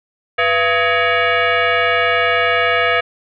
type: tone with frequency modulation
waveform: sine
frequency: 493.9 Hz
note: B4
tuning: in tune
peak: -12 dBFS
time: 0.38-3.01 s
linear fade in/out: 10 ms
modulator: 587 Hz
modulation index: 3.7
effects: none